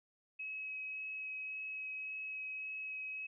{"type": "tone with vibrato", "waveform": "sine", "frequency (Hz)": 2557, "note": "D#7", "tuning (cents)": 47, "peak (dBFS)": -40, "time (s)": [0.39, 3.27], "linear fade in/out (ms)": 10, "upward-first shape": "sine", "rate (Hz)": 1.8, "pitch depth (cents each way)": 8, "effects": []}